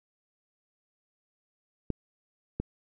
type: clicks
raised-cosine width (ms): 3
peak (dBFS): -16 / -17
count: 2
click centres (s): 1.903 / 2.6
effects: none